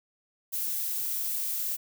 violet noise, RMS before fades -31 dBFS, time 0.52-1.77 s, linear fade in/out 20 ms, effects none

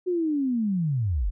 sine linear sweep, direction down, 370 to 36.71 Hz, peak -22 dBFS, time 0.06-1.31 s, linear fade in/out 20 ms, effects none

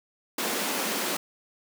pink high-pass noise, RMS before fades -29 dBFS, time 0.38-1.17 s, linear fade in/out 5 ms, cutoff 200 Hz, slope 48 dB/octave, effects none

